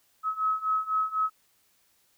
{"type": "beating tone pair", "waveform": "sine", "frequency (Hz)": [1281, 1285], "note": ["E6", "E6"], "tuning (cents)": [-50, -45], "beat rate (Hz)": 4, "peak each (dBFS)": [-29, -27], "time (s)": [0.23, 1.3], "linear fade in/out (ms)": 50, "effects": ["white hiss -67 dBFS RMS until 2.17 s"]}